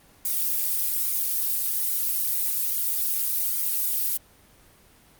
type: noise with flanger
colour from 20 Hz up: violet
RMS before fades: -25 dBFS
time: 0.25-4.17 s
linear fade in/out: 2 ms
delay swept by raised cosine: 1.1 to 2.8 ms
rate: 1.2 Hz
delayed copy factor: -0.7
effects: pink hiss -55 dBFS RMS until 5.19 s + Opus 24 kbps